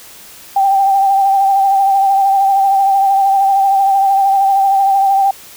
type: tone with vibrato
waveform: sine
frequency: 784 Hz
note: G5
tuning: in tune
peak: -8 dBFS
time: 0.56-5.31 s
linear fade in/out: 5 ms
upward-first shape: triangle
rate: 13 Hz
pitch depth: 36 cents each way
effects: white hiss -37 dBFS RMS until 5.56 s